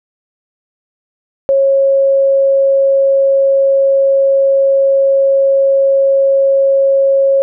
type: tone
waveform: sine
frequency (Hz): 546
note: C#5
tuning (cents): -26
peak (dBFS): -7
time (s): 1.49-7.42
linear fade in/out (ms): 0
effects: none